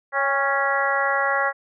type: harmonic tone with a mistuned harmonic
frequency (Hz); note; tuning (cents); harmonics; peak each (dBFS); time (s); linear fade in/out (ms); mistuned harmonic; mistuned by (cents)
277.2; C#4; 0; 2 / 3 / 4 / 5 / 6 / 7; -26 / -26 / -26 / -26 / -26 / -26; 0.12-1.53; 50; 3; -35
effects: none